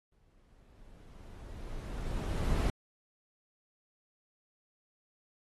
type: noise with exponential growth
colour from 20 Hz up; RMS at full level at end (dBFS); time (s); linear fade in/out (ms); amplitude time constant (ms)
brown; -27; 0.12-2.7; 1; 560
effects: AAC 32 kbps